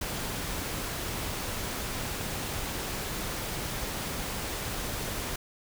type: noise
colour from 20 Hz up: pink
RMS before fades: -34 dBFS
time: 0.01-5.36 s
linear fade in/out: 5 ms
effects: none